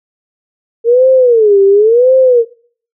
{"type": "tone with vibrato", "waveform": "sine", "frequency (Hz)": 453.4, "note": "A#4", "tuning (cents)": -48, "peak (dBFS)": -4, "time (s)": [0.84, 2.45], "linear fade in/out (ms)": 50, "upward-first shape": "sine", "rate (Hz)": 0.94, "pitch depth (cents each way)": 250, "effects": ["noise-tail reverb RT60 0.5 s tail -23 dB re dry"]}